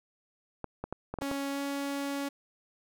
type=clicks; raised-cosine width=1 ms; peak=-21 dBFS; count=7; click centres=0.643 / 0.84 / 0.926 / 1.14 / 1.187 / 1.22 / 1.314 s
type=tone with pitch glide; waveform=sawtooth; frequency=277.9 to 280.3 Hz; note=C#4 to C#4; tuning=+4 to +19 cents; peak=-28 dBFS; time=1.21-2.29 s; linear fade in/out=10 ms; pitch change=+15 cents; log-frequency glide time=1.51-1.6 s
effects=none